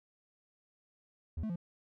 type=tone with pitch steps; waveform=triangle; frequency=79.9 / 218.1 / 172.7 Hz; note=D#2 / A3 / F3; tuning=+47 / -15 / -19 cents; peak=-32 dBFS; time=1.37-1.559 s; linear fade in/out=5 ms; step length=63 ms; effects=none